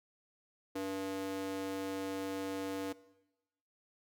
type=tone with high-pass filter; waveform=square; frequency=96.5 Hz; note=G2; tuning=27 cents flat; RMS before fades=-38 dBFS; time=0.75-2.93 s; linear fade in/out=10 ms; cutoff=360 Hz; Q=6.3; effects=noise-tail reverb RT60 1.0 s tail -20 dB re dry